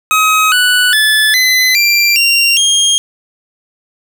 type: tone with pitch steps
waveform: 25% pulse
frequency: 1268 / 1482 / 1732.1 / 2024 / 2366 / 2766 / 3232 Hz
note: D#6 / F#6 / A6 / B6 / D7 / F7 / G#7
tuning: +32 / +2 / -28 / +42 / +12 / -17 / -48 cents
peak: -4 dBFS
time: 0.11-2.98 s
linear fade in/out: 0 ms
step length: 410 ms
effects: 7-bit